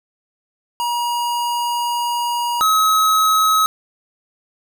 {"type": "tone pair in turn", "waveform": "square", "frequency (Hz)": [955, 1279.6], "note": ["A#5", "D#6"], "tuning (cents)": [42, 48], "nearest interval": "perfect fourth", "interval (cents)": 506, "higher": "second", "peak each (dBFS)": [-19, -13], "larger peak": "second", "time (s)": [[0.8, 2.61], [2.61, 3.66]], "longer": "first", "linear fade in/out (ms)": 0, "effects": []}